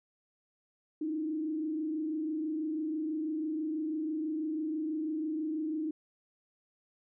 sine tone with frequency modulation, 311.7 Hz, D#4, 3 cents sharp, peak -31 dBFS, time 1.01-5.91 s, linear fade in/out 5 ms, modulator 26.1 Hz, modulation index 0.59, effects none

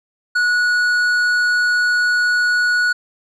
sine tone with tanh clipping, 1463 Hz, F#6, 20 cents flat, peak -15 dBFS, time 0.35-2.93 s, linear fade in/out 10 ms, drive 9 dB, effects none

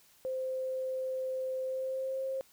sine tone with pitch glide, 520 to 531.5 Hz, C5 to C5, -11 to +27 cents, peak -32 dBFS, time 0.25-2.41 s, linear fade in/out 0 ms, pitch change +38 cents, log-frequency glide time 1.63-2.24 s, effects white hiss -63 dBFS RMS until 2.52 s

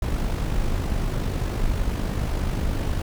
brown noise with amplitude modulation, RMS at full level -22 dBFS, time 0.02-3.02 s, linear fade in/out 5 ms, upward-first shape sine, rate 50.2 Hz, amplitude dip 45%, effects none

